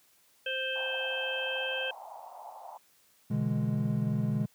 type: harmonic tone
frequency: 523.3 Hz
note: C5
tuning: in tune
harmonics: 1 / 3 / 5 / 6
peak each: -36 / -36 / -36 / -36 dBFS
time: 0.46-1.91 s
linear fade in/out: 5 ms
type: band-pass noise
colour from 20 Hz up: white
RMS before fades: -46 dBFS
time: 0.75-2.78 s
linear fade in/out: 10 ms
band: 670 to 910 Hz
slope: 48 dB/octave
type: chord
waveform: triangle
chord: E dominant seventh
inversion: second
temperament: equal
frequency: 123.47 / 146.83 / 164.81 / 207.7 Hz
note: B2 / D3 / E3 / G#3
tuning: 0 / 0 / 0 / 0 cents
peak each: -29 / -30 / -35 / -29 dBFS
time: 3.3-4.46 s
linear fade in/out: 10 ms
effects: white hiss -65 dBFS RMS until 4.54 s + high-pass 80 Hz 12 dB/octave